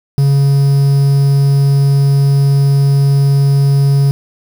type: tone with quantisation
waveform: triangle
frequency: 139.3 Hz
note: C#3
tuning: 9 cents sharp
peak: -5 dBFS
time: 0.18-4.11 s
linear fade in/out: 0 ms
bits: 5
effects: none